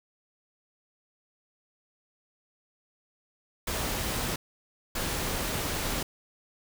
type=noise bursts at uneven times; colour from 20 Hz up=pink; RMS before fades=-31 dBFS; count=2; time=3.67-4.36 / 4.95-6.03 s; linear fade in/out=5 ms; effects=none